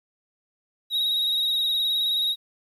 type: tone with vibrato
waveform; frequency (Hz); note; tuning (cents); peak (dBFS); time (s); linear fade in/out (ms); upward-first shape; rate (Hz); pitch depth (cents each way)
triangle; 3800; A#7; +33; -20; 0.9-2.36; 50; sine; 19; 43
effects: 10-bit